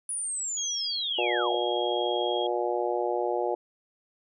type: linear sweep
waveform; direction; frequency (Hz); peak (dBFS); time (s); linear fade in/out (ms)
sine; down; 9900 to 486.5; -29; 0.09-1.55; 2
type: tone with pitch glide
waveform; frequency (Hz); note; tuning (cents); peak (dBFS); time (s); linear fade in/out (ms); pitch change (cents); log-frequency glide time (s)
sine; 3300 to 3277; G#7 to G#7; -12 to -24; -33; 0.57-2.47; 5; -12; 0.71-1.07
type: harmonic tone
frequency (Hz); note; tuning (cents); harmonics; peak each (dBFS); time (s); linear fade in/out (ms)
120.3; B2; -45; 3 / 4 / 5 / 6 / 7; -30 / -31 / -32 / -33 / -33; 1.18-3.55; 5
effects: none